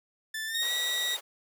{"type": "tone with pitch glide", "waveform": "sawtooth", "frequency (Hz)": [1760, 1941.6], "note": ["A6", "B6"], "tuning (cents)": [0, -30], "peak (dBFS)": -29, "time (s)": [0.34, 1.15], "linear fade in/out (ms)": 5, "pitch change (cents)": 170, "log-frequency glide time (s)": [0.46, 0.72]}
{"type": "tone with vibrato", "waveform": "40% pulse", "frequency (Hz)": 3729, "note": "A#7", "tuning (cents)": 0, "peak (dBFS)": -28, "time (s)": [0.54, 1.17], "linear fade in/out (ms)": 10, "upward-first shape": "triangle", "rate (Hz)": 14, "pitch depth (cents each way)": 8}
{"type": "high-pass noise", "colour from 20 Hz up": "pink", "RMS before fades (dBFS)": -43, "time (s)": [0.61, 1.21], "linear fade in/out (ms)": 20, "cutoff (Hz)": 410, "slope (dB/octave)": 48}
{"effects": []}